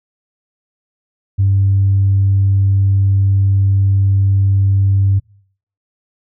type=tone; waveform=sine; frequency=98 Hz; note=G2; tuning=in tune; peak=-8 dBFS; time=1.38-5.2 s; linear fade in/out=20 ms; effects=noise-tail reverb RT60 0.6 s tail -26 dB re dry + tanh soft clip ceiling -5 dBFS